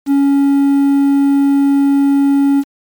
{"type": "tone with quantisation", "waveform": "triangle", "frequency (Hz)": 278.9, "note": "C#4", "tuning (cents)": 11, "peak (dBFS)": -6, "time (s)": [0.06, 2.64], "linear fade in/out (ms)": 50, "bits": 6, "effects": ["MP3 96 kbps"]}